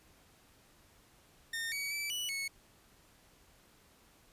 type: tone with pitch steps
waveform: sawtooth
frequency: 1826 / 2262 / 2315 / 2954 / 2202 Hz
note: A#6 / C#7 / D7 / F#7 / C#7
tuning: -36 / +34 / -25 / -3 / -12 cents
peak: -32 dBFS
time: 1.53-2.48 s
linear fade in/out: 5 ms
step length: 190 ms
effects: pink hiss -64 dBFS RMS until 4.32 s + resampled to 32000 Hz